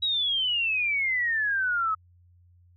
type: exponential sweep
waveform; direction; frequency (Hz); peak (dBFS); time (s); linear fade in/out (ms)
sine; down; 3886 to 1268; -23; 0.02-1.95; 10
effects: added 88 Hz sine -55 dBFS peak until 2.76 s